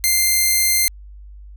5% pulse tone, 2093 Hz, C7, in tune, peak -4 dBFS, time 0.04-0.88 s, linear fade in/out 0 ms, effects added 50 Hz sine -36 dBFS peak until 1.56 s

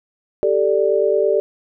sine chord, G suspended second, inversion none, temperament just, 392 / 441 / 588 Hz, G4 / A4 / D5, 0 / +4 / +2 cents, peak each -18 dBFS, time 0.43-1.4 s, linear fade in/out 0 ms, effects none

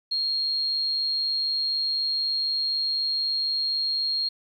sine tone, 4249 Hz, C8, 26 cents sharp, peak -23 dBFS, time 0.11-4.29 s, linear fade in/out 10 ms, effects 10-bit

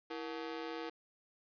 sawtooth ring-modulated tone, 400 Hz, G4, 35 cents sharp, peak -33 dBFS, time 0.1-0.9 s, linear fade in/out 10 ms, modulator 71.4 Hz, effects resampled to 11025 Hz + 10-bit

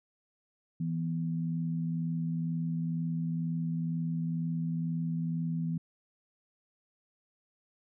sine tone pair together, 164.81 / 246.9 Hz, E3 / B3, 0 / 0 cents, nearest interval perfect fifth, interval 700 cents, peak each -30 / -38 dBFS, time 0.8-5.78 s, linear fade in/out 5 ms, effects none

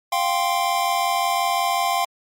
square chord, F suspended second, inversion none, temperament equal, 698.5 / 784 / 1046.5 Hz, F5 / G5 / C6, 0 / 0 / 0 cents, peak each -24 dBFS, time 0.12-2.05 s, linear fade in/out 5 ms, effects MP3 64 kbps

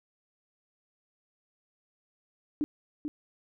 sine tone with echo, 297.9 Hz, D4, 25 cents sharp, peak -25 dBFS, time 2.61-2.64 s, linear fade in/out 0 ms, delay 440 ms, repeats 1, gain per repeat -6 dB, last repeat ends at 3.08 s, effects none

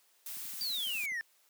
blue noise, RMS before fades -42 dBFS, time 0.26-1.06 s, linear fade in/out 2 ms
click train, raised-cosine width 5 ms, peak -34 dBFS, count 10, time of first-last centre 0.37-1.12 s, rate 12 Hz
triangle exponential sweep, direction down, 4777 to 1760 Hz, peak -32 dBFS, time 0.61-1.21 s, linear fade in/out 0 ms
effects white hiss -68 dBFS RMS until 1.49 s + high-pass 400 Hz 12 dB/octave

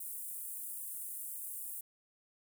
pink high-pass noise, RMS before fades -43 dBFS, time 0-1.81 s, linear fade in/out 5 ms, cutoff 8700 Hz, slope 48 dB/octave, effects none

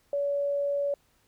sine tone, 568 Hz, C#5, 42 cents sharp, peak -25 dBFS, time 0.13-0.94 s, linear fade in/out 2 ms, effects pink hiss -67 dBFS RMS until 1.27 s

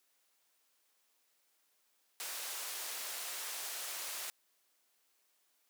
white band-pass noise, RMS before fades -42 dBFS, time 2.2-4.3 s, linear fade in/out 0 ms, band 490 to 14000 Hz, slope 12 dB/octave, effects white hiss -75 dBFS RMS until 5.69 s + high-pass 300 Hz 12 dB/octave

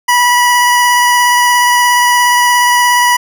25% pulse tone with vibrato, 976 Hz, B5, 21 cents flat, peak -3 dBFS, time 0.08-3.17 s, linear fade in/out 10 ms, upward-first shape sine, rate 17 Hz, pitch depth 10 cents each way, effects none

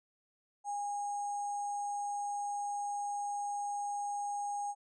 sine tone with sample-and-hold, 815 Hz, G#5, 33 cents flat, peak -34 dBFS, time 0.64-4.75 s, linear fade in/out 50 ms, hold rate 7350 Hz, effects resampled to 22050 Hz

